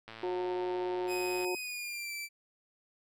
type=click train; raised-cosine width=0.3 ms; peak=-30 dBFS; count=154; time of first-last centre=0.08-1.446 s; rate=112 Hz
type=harmonic tone; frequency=181.1 Hz; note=F#3; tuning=37 cents flat; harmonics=2 / 3 / 4 / 5; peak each=-32 / -44 / -43 / -41 dBFS; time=0.23-1.55 s; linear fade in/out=2 ms
type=tone with pitch glide; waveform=sawtooth; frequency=2513 to 2331 Hz; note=D#7 to D7; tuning=+17 to -14 cents; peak=-34 dBFS; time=1.07-2.29 s; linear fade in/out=50 ms; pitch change=-131 cents; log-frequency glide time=1.56-2.13 s
effects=none